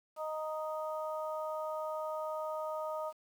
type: harmonic tone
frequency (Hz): 311.1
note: D#4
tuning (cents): 0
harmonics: 2 / 3 / 4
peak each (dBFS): -37 / -42 / -42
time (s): 0.16-3.13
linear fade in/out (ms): 50
effects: 10-bit